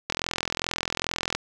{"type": "click train", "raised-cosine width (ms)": 0.2, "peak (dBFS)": -8, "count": 54, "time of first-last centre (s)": [0.1, 1.35], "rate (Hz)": 42.4, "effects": []}